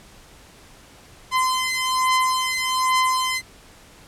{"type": "beating tone pair", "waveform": "sawtooth", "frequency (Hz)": [1029, 1030.2], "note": ["C6", "C6"], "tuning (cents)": [-29, -27], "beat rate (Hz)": 1.2, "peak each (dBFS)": -18, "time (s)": [1.31, 3.42], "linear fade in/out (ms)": 50, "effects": ["pink hiss -48 dBFS RMS until 4.07 s", "low-pass 11000 Hz 12 dB/octave"]}